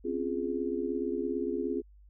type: chord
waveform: sine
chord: Db major seventh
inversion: third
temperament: just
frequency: 259.9 / 277.2 / 346.5 / 415.8 Hz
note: C4 / Db4 / F4 / Ab4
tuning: -11 / 0 / -14 / +2 cents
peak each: -35 / -38 / -34 / -34 dBFS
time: 0.04-1.82 s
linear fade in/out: 20 ms
effects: added 50 Hz sine -53 dBFS peak until 2.09 s